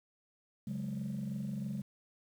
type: chord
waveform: sine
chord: C# suspended fourth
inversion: none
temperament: just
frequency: 138.59 / 184.79 / 207.9 Hz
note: C#3 / F#3 / G#3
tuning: 0 / -2 / +2 cents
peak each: -39 / -40 / -37 dBFS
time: 0.67-1.82 s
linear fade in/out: 5 ms
effects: tanh soft clip ceiling -31 dBFS + 10-bit